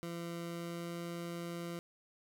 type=tone with pitch glide; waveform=20% pulse; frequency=170 to 171.08 Hz; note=F3 to F3; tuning=-46 to -35 cents; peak=-35 dBFS; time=0.03-1.79 s; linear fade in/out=0 ms; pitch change=+11 cents; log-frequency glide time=0.44-0.97 s; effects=none